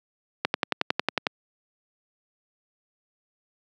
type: click train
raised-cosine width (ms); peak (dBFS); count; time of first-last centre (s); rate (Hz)
0.3; -5; 10; 0.45-1.268; 11
effects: high-pass 200 Hz 12 dB/octave